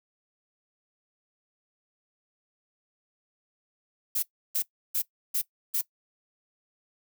violet noise bursts, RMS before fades -27 dBFS, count 5, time 4.15-5.815 s, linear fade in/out 10 ms, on 77 ms, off 320 ms, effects noise-tail reverb RT60 0.1 s tail -19 dB re dry

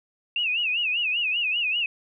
sine tone with vibrato, 2682 Hz, E7, 29 cents sharp, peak -22 dBFS, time 0.36-1.86 s, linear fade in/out 2 ms, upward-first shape sine, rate 5.1 Hz, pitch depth 150 cents each way, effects none

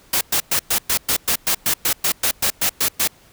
white noise bursts, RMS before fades -18 dBFS, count 16, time 0.13-3.076 s, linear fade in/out 5 ms, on 81 ms, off 110 ms, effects pink hiss -51 dBFS RMS until 3.32 s

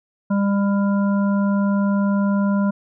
harmonic tone, 200 Hz, G3, 35 cents sharp, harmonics 1 / 3 / 5 / 7, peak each -16 / -28 / -30 / -33 dBFS, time 0.3-2.71 s, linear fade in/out 10 ms, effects none

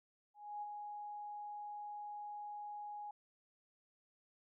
sine tone with ADSR envelope, 830.6 Hz, G#5, in tune, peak -40 dBFS, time 0.34-3.11 s, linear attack 280 ms, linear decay 31 ms, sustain -4 dB, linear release 4 ms, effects none

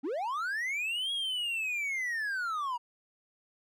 triangle linear two-way sweep, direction up then down, 240 to 3323 to 932 Hz, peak -29 dBFS, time 0.03-2.78 s, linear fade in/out 20 ms, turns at 1.12 s, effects none

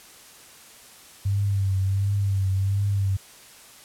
sine tone with vibrato, 98 Hz, G2, in tune, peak -20 dBFS, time 1.25-3.17 s, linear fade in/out 10 ms, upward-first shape triangle, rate 1.4 Hz, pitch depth 55 cents each way, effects white hiss -48 dBFS RMS until 3.84 s + low-pass 12000 Hz 12 dB/octave

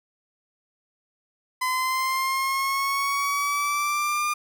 30% pulse exponential sweep, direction up, 1017 to 1207 Hz, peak -20 dBFS, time 1.61-4.34 s, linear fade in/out 10 ms, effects none

